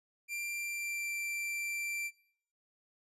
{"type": "tone with pitch glide", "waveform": "45% pulse", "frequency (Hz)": [2370, 2352], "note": ["D7", "D7"], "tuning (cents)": [15, 2], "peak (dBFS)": -35, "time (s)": [0.28, 2.11], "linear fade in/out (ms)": 50, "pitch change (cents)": -13, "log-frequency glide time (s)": [0.46, 1.13], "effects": ["noise-tail reverb RT60 0.7 s tail -22 dB re dry", "resampled to 32000 Hz"]}